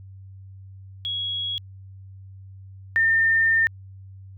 sine tone pair in turn, 3326 / 1809.3 Hz, G#7 / A6, +2 / +48 cents, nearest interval major seventh, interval 1054 cents, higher first, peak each -25 / -16 dBFS, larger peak second, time 1.05-1.58 / 2.96-3.67 s, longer second, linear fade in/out 0 ms, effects added 96 Hz sine -40 dBFS peak until 4.37 s

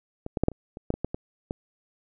clicks, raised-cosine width 2 ms, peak -20 / -13 / -9 / -7 / -29 / -25 / -10 / -18 / -13 / -17 / -16 dBFS, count 11, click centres 0.264 / 0.372 / 0.436 / 0.484 / 0.517 / 0.771 / 0.904 / 0.94 / 1.046 / 1.145 / 1.509 s, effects none

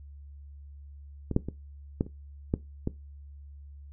clicks, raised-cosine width 3 ms, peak -18 / -9 / -20 / -12 / -29 / -12 / -15 dBFS, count 7, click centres 1.313 / 1.364 / 1.486 / 2.009 / 2.065 / 2.539 / 2.874 s, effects noise-tail reverb RT60 0.2 s tail -18 dB re dry + added 71 Hz sine -44 dBFS peak until 3.92 s

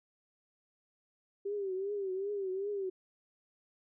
sine tone with vibrato, 392 Hz, G4, in tune, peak -33 dBFS, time 1.45-2.9 s, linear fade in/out 10 ms, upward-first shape triangle, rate 2.6 Hz, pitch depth 110 cents each way, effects none

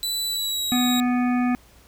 sawtooth tone with pitch glide, 3972 to 3808 Hz, B7 to A#7, +9 to +36 cents, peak -21 dBFS, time 0.03-1 s, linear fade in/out 0 ms, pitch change -73 cents, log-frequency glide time 0.27-0.79 s
harmonic tone, 246.9 Hz, B3, in tune, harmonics 1 / 3 / 5 / 7 / 9 / 10, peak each -19 / -29 / -33 / -36 / -38 / -39 dBFS, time 0.72-1.55 s, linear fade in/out 0 ms
effects added 60 Hz sine -54 dBFS peak until 1.87 s + pink hiss -54 dBFS RMS until 1.87 s

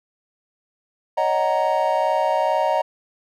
triangle chord, D# minor seventh, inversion third, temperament just, 560 / 622.3 / 746.7 / 933.4 Hz, C#5 / D#5 / F#5 / A#5, +18 / 0 / +16 / +2 cents, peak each -23 / -20 / -22 / -20 dBFS, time 1.17-2.82 s, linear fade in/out 10 ms, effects none

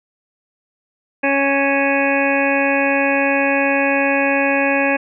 harmonic tone with a mistuned harmonic, 277.2 Hz, C#4, in tune, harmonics 1 / 2 / 3 / 4 / 6 / 7 / 8 / 9 / 10, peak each -20 / -19 / -23 / -29 / -21 / -29 / -26 / -22 / -29 dBFS, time 1.23-4.97 s, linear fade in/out 10 ms, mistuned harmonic 10, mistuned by -59 cents, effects none

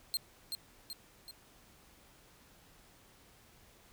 sawtooth tone with echo, 4186 Hz, C8, in tune, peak -28 dBFS, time 0.14-0.17 s, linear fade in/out 0 ms, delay 380 ms, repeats 3, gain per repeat -5 dB, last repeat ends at 1.31 s, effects pink hiss -62 dBFS RMS until 3.92 s

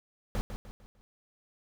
brown noise with echo, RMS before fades -30 dBFS, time 0.35-0.41 s, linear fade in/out 0 ms, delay 150 ms, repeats 4, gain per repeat -8 dB, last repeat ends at 1.01 s, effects none

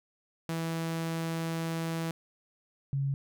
sawtooth / sine tone pair in turn, 164.2 / 138.08 Hz, E3 / C#3, -6 / -6 cents, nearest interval minor third, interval 300 cents, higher first, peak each -27 dBFS, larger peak neither, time 0.49-2.11 / 2.93-3.14 s, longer first, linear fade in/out 0 ms, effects none

